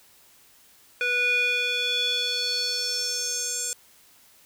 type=tone with band-pass filter sweep; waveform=square; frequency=490.4 Hz; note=B4; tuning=12 cents flat; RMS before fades=-26 dBFS; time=1.01-3.73 s; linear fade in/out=0 ms; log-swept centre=2100 to 7700 Hz; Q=4.7; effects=white hiss -56 dBFS RMS until 4.45 s